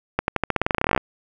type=accelerating click train; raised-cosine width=0.5 ms; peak=-4 dBFS; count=20; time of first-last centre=0.19-0.977 s; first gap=91 ms; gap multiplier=0.9; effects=none